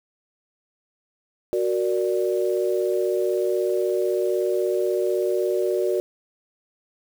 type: chord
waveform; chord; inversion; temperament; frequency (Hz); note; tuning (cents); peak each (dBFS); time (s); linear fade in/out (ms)
sine; Gb augmented; none; equal; 370 / 466.2 / 587.3; Gb4 / Bb4 / D5; 0 / 0 / 0; -22 / -26 / -26; 1.53-6; 0
effects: 7-bit